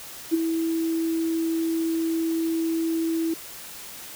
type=tone with ADSR envelope; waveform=sine; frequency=327.5 Hz; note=E4; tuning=11 cents flat; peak=-15 dBFS; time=0.31-3.34 s; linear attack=31 ms; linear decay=17 ms; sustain=-7 dB; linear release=5 ms; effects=white hiss -40 dBFS RMS until 4.15 s